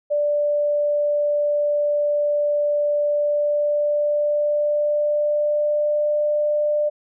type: tone with pitch glide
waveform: sine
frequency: 587.3 to 595.5 Hz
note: D5 to D5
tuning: 0 to +24 cents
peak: -17 dBFS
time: 0.1-6.9 s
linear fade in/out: 20 ms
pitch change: +24 cents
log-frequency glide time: 3.05-6.14 s
effects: none